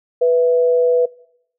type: tone pair together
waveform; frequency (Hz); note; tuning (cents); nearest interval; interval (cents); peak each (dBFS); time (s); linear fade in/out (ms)
sine; 493.8 / 661.6; B4 / E5; 0 / +6; perfect fourth; 506; -11 / -23; 0.21-1.06; 10
effects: noise-tail reverb RT60 0.8 s tail -24 dB re dry